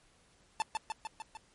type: tone with echo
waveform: 45% pulse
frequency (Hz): 882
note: A5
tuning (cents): +4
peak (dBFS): -28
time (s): 0.6-0.62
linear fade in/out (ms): 0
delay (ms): 150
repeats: 5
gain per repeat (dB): -3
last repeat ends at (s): 1.37
effects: pink hiss -66 dBFS RMS until 1.54 s + MP3 48 kbps